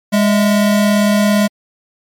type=tone pair together; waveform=square; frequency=205.1 / 653 Hz; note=G#3 / E5; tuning=-21 / -17 cents; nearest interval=octave + minor sixth; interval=2004 cents; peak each=-11 / -19 dBFS; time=0.12-1.48 s; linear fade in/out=20 ms; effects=MP3 64 kbps